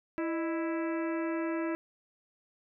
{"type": "harmonic tone with a mistuned harmonic", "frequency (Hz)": 330, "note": "E4", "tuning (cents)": 2, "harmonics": [1, 2, 3, 4, 5, 6, 7, 8], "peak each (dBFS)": [-31, -38, -43, -44, -45, -47, -50, -51], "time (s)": [0.18, 1.75], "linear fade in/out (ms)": 0, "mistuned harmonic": 2, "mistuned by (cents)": -110, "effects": []}